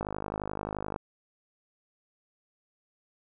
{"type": "click train", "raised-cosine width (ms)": 1, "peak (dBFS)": -19, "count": 50, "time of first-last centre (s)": [0.01, 0.961], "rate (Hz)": 51.5, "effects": []}